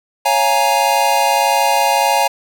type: chord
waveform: square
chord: Bb minor seventh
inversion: first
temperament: equal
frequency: 554.4 / 698.5 / 830.6 / 932.3 Hz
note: Db5 / F5 / Ab5 / Bb5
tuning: 0 / 0 / 0 / 0 cents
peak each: -21 / -20 / -16 / -18 dBFS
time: 0.25-2.28 s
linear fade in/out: 10 ms
effects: none